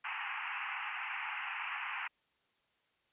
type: band-pass noise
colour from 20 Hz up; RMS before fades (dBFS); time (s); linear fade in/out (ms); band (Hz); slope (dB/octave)
white; -40; 0.04-2.08; 10; 790 to 2800; 96
effects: white hiss -75 dBFS RMS until 3.12 s + resampled to 8000 Hz